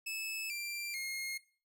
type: tone with pitch steps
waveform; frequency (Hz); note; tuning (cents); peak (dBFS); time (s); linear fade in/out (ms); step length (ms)
sawtooth; 2609 / 2365 / 2144; E7 / D7 / C7; -18 / +12 / +42; -34; 0.06-1.38; 10; 440
effects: noise-tail reverb RT60 0.4 s tail -18 dB re dry